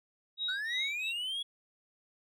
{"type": "tone with tremolo", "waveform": "sine", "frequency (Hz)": 3805, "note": "A#7", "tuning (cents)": 35, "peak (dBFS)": -31, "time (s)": [0.37, 1.13], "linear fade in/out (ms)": 50, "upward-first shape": "sine", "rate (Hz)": 2.9, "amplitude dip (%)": 100}
{"type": "linear sweep", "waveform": "triangle", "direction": "up", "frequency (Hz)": [1432, 3382], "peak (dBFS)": -32, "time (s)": [0.48, 1.43], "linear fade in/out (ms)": 10}
{"effects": []}